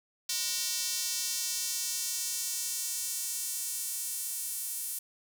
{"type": "tone with high-pass filter sweep", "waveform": "square", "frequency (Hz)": 207.8, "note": "G#3", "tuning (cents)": 1, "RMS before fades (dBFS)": -34, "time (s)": [0.29, 4.99], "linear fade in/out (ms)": 5, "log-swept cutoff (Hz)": [4900, 9900], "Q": 1.3, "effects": []}